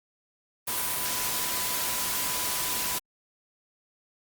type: tone in noise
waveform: sine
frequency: 997 Hz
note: B5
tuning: 16 cents sharp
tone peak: -39 dBFS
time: 0.67-2.99 s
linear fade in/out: 10 ms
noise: white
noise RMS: -29 dBFS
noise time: 0.67-2.99 s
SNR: -13 dB
effects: Opus 32 kbps